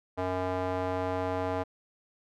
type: tone with band-pass filter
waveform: square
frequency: 92.1 Hz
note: F#2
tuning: 7 cents flat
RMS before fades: -31 dBFS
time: 0.17-1.64 s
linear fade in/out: 20 ms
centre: 710 Hz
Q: 1.4
effects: none